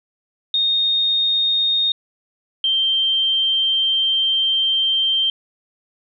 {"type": "tone pair in turn", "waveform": "sine", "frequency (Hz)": [3696, 3145], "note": ["A#7", "G7"], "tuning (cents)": [-16, 5], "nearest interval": "minor third", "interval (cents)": 279, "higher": "first", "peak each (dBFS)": -15, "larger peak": "neither", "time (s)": [[0.54, 1.92], [2.64, 5.3]], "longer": "second", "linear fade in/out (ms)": 2, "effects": []}